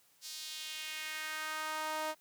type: tone with high-pass filter sweep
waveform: sawtooth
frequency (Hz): 311.1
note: D#4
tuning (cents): 0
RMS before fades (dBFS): -40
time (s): 0.21-2.15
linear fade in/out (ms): 50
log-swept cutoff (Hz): 5000 to 700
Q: 1.8
effects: white hiss -68 dBFS RMS until 2.2 s + high-pass 100 Hz 12 dB/octave